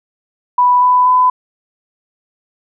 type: tone with pitch steps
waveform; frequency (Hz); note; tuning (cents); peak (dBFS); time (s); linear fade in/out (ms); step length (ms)
sine; 987.8 / 996.4 / 1005.1; B5 / B5 / B5; 0 / +15 / +30; -7; 0.58-1.3; 5; 240
effects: none